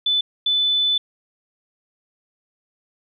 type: tone bursts at uneven times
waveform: sine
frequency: 3500 Hz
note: A7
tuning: 10 cents flat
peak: -16 dBFS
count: 2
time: 0.06-0.21 / 0.46-0.98 s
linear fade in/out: 5 ms
effects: none